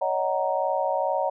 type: chord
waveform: sine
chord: D# minor seventh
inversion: third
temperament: just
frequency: 560 / 622.3 / 746.7 / 933.4 Hz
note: C#5 / D#5 / F#5 / A#5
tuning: +18 / 0 / +16 / +2 cents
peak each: -27 / -28 / -28 / -28 dBFS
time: 0.01-1.3 s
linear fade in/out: 10 ms
effects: none